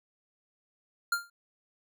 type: tone with exponential decay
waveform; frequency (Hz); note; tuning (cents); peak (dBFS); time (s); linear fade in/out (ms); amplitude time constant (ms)
square; 1396.9; F6; 0; -23; 1.12-1.3; 5; 38
effects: none